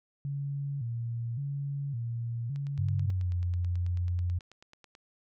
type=tone with vibrato; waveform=sine; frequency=128.3 Hz; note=C3; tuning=34 cents flat; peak=-31 dBFS; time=0.25-3.1 s; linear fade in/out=0 ms; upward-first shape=square; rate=0.89 Hz; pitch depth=160 cents each way
type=click train; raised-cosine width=0.2 ms; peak=-35 dBFS; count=23; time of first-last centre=2.56-4.951 s; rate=9.2 Hz
type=tone with pitch glide; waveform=sine; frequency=98 to 88.32 Hz; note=G2 to F2; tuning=0 to +20 cents; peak=-27 dBFS; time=2.78-4.39 s; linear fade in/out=10 ms; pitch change=-180 cents; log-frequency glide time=2.98-3.32 s
effects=none